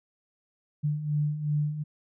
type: beating tone pair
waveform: sine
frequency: 146.83 / 149.53 Hz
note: D3 / D3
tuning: 0 / +32 cents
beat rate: 2.7 Hz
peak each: -32 / -26 dBFS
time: 0.83-1.84 s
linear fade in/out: 20 ms
effects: none